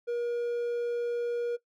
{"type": "tone with hard clipping", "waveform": "triangle", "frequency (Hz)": 476.6, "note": "A#4", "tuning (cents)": 38, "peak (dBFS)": -29, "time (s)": [0.07, 1.57], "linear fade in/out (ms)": 20, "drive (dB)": 6, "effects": ["noise-tail reverb RT60 0.1 s tail -18 dB re dry"]}